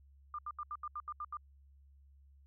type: tone bursts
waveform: sine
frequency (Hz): 1201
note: D6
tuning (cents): +38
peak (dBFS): -38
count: 9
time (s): 0.34-1.37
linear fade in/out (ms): 2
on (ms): 46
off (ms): 77
effects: added 69 Hz sine -59 dBFS peak until 2.46 s